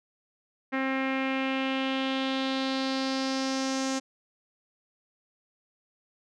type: tone with low-pass filter sweep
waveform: sawtooth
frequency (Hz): 266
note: C4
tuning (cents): +29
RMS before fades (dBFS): -29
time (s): 0.72-4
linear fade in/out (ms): 20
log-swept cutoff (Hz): 2000 to 6600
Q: 3.1
effects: none